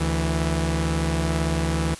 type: tone pair together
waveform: sawtooth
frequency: 73.1 / 164.2 Hz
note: D2 / E3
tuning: -7 / -6 cents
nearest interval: octave + major second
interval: 1401 cents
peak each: -20 dBFS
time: 0-1.95 s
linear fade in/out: 10 ms
effects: white hiss -41 dBFS RMS until 1.99 s + resampled to 24000 Hz